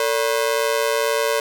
sawtooth ring-modulated tone, 513 Hz, C5, 34 cents flat, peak -11 dBFS, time 0-1.4 s, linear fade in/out 2 ms, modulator 60.9 Hz, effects none

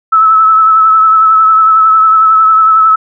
sine tone with vibrato, 1303 Hz, E6, 20 cents flat, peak -3 dBFS, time 0.12-2.96 s, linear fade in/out 10 ms, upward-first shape sine, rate 11 Hz, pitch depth 25 cents each way, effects none

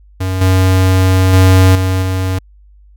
square tone with level steps, 93.6 Hz, F#2, 20 cents sharp, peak -15 / -8 / -5 / -12 / -14 dBFS, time 0.2-2.39 s, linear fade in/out 10 ms, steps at 0.41 / 1.33 / 1.75 / 2.02 s, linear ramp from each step 5 ms, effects added 50 Hz sine -40 dBFS peak until 2.96 s

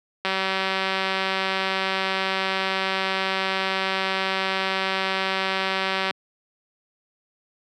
click train, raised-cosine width 0.3 ms, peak -8 dBFS, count 1120, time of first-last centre 0.25-6.109 s, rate 191 Hz, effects high-pass 200 Hz 12 dB/octave

